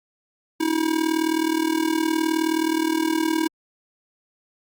square tone with amplitude modulation, 320.7 Hz, E4, 48 cents flat, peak -17 dBFS, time 0.6-3.48 s, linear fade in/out 10 ms, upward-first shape sine, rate 39.2 Hz, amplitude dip 80%, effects Opus 48 kbps

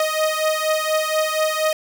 sawtooth beating tone pair, 622.3 / 626.5 Hz, D#5 / D#5, 0 / +12 cents, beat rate 4.2 Hz, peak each -17 / -18 dBFS, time 0-1.73 s, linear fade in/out 2 ms, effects none

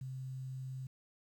sine tone with quantisation, 130.81 Hz, C3, in tune, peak -40 dBFS, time 0.01-0.87 s, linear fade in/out 5 ms, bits 11, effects none

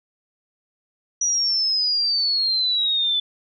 sine exponential sweep, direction down, 5860 to 3482 Hz, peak -18 dBFS, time 1.21-3.2 s, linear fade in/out 5 ms, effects none

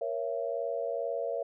sine tone cluster, 470.7 / 553 / 671 Hz, A#4 / C#5 / E5, +17 / -4 / +31 cents, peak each -35 / -34 / -35 dBFS, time 0.01-1.43 s, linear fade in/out 5 ms, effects none

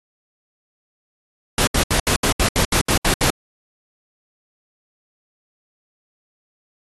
pink noise bursts, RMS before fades -17 dBFS, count 11, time 1.58-3.302 s, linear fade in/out 2 ms, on 92 ms, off 71 ms, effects AAC 32 kbps

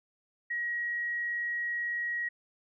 sine tone, 1901 Hz, A#6, 33 cents sharp, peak -30 dBFS, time 0.5-2.29 s, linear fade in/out 10 ms, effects none

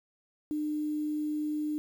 sine tone with quantisation, 301.9 Hz, D4, 48 cents sharp, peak -29 dBFS, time 0.51-1.78 s, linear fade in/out 0 ms, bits 9, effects none

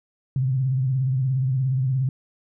sine tone with vibrato, 131 Hz, C3, 2 cents sharp, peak -19 dBFS, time 0.36-2.09 s, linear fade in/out 2 ms, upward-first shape triangle, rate 17 Hz, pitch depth 98 cents each way, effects none

